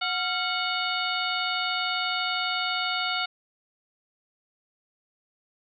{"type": "harmonic tone with a mistuned harmonic", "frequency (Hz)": 734, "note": "F#5", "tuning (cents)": -14, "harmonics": [1, 2, 3, 4, 5, 6], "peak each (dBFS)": [-33, -30, -33, -33, -33, -35], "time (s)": [0.01, 3.26], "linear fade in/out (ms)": 10, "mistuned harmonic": 2, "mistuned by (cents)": -100, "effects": []}